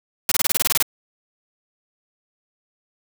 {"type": "noise bursts", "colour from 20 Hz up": "white", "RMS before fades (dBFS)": -18, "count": 11, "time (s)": [0.29, 0.826], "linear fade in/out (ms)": 2, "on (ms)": 26, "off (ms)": 25, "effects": []}